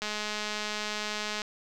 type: click train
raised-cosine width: 0.2 ms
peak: -16 dBFS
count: 296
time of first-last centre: 0.02-1.418 s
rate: 211 Hz
effects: none